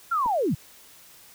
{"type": "linear sweep", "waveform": "sine", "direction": "down", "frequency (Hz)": [1415, 103.83], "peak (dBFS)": -21, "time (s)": [0.11, 0.55], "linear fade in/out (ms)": 10}
{"type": "clicks", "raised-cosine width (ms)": 2, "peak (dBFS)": -27, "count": 2, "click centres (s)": [0.259, 0.263]}
{"effects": ["white hiss -51 dBFS RMS until 1.34 s"]}